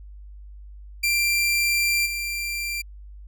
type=tone with level steps; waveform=sawtooth; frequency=2367 Hz; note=D7; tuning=13 cents sharp; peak=-16 / -23 dBFS; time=1.03-2.82 s; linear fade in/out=10 ms; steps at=2.05 s; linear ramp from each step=20 ms; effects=added 50 Hz sine -39 dBFS peak until 3.27 s